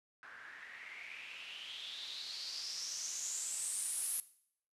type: noise with low-pass filter sweep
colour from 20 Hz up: blue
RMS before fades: -43 dBFS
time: 0.23-4.2 s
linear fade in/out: 0 ms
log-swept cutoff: 1500 to 11000 Hz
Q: 6.4
effects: noise-tail reverb RT60 0.6 s tail -17 dB re dry + resampled to 32000 Hz